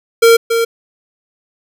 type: tone with echo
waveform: square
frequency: 460.6 Hz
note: A#4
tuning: 21 cents flat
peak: -5 dBFS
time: 0.22-0.37 s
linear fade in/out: 10 ms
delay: 280 ms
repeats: 1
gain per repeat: -7 dB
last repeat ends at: 0.65 s
effects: none